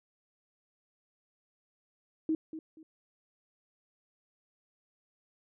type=tone with echo; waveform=sine; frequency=317.1 Hz; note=D#4; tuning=33 cents sharp; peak=-26 dBFS; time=2.29-2.35 s; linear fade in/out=2 ms; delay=240 ms; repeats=2; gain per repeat=-12 dB; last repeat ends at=2.83 s; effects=none